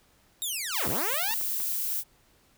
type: linear two-way sweep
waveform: 10% pulse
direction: down then up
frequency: 3792 to 57 to 944 Hz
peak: -22 dBFS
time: 0.42-1.34 s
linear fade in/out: 0 ms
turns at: 0.88 s
type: noise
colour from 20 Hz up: violet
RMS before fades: -30 dBFS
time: 0.71-2.04 s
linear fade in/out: 50 ms
type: clicks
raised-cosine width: 0.5 ms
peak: -28 dBFS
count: 4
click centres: 1.14 / 1.31 / 1.411 / 1.602 s
effects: pink hiss -63 dBFS RMS until 2.57 s